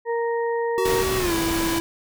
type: harmonic tone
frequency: 466.2 Hz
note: A#4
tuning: in tune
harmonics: 1 / 2 / 4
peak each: -22 / -28 / -34 dBFS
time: 0.05-1.05 s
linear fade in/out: 50 ms
type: tone with pitch glide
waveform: square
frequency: 378.5 to 331.4 Hz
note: F#4 to E4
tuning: +39 to +9 cents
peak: -23 dBFS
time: 0.78-1.8 s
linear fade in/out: 0 ms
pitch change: -230 cents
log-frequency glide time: 1.17-1.34 s
type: noise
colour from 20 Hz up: pink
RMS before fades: -27 dBFS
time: 0.85-1.79 s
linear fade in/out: 5 ms
effects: none